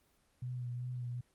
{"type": "tone with vibrato", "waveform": "sine", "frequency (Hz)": 123.47, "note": "B2", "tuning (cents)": 0, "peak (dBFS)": -37, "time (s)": [0.42, 1.21], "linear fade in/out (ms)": 5, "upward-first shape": "sine", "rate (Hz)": 2.6, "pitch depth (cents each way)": 28, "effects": ["pink hiss -72 dBFS RMS until 1.34 s", "Opus 24 kbps"]}